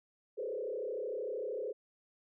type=tone with frequency modulation; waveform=sine; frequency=468.9 Hz; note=A#4; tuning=10 cents sharp; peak=-35 dBFS; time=0.37-1.73 s; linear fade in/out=20 ms; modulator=33.2 Hz; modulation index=2.1; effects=none